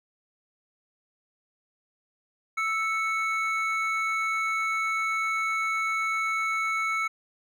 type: tone pair together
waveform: triangle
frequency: 1317.8 / 2210 Hz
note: E6 / C#7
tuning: -1 / -6 cents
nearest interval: major sixth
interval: 895 cents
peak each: -26 dBFS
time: 2.57-7.08 s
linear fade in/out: 10 ms
effects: none